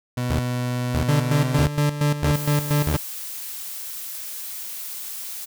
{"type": "tone with pitch glide", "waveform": "30% pulse", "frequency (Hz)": [123.47, 127.09], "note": ["B2", "C3"], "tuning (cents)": [0, -50], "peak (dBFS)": -20, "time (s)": [0.17, 1.65], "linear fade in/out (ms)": 5, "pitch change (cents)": 50, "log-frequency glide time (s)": [1.32, 1.37]}
{"type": "tone bursts", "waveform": "sawtooth", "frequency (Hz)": 77, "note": "D#2", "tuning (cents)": -17, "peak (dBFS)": -17, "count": 5, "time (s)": [0.3, 2.96], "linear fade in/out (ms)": 0, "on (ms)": 92, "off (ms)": 550}
{"type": "tone with tremolo", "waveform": "40% pulse", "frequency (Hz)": 146.83, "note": "D3", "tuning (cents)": 0, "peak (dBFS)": -16, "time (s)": [1.08, 2.97], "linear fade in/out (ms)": 10, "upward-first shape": "square", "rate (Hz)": 4.3, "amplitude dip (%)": 70}
{"type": "noise", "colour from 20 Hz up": "blue", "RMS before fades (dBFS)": -33, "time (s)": [2.33, 5.46], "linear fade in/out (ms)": 20}
{"effects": []}